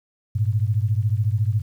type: beating tone pair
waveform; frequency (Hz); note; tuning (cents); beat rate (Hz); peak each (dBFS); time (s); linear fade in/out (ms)
sine; 101.7 / 115.7; G#2 / A#2; -36 / -13; 14; -20 / -22; 0.35-1.62; 10
effects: 9-bit